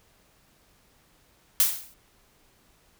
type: noise with exponential decay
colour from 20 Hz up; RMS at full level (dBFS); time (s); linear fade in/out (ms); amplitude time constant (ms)
blue; -17; 1.6-1.94; 1; 72
effects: pink hiss -62 dBFS RMS until 2.99 s